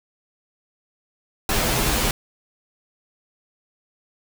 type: noise with comb filter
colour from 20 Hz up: pink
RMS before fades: -21 dBFS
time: 1.49-2.11 s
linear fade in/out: 2 ms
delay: 11 ms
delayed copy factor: -0.8
effects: none